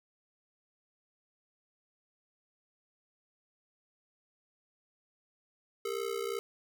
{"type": "ring-modulated tone", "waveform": "square", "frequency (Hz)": 431, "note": "A4", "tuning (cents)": -36, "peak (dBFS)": -31, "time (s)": [5.85, 6.39], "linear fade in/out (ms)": 0, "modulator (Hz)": 31.3, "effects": []}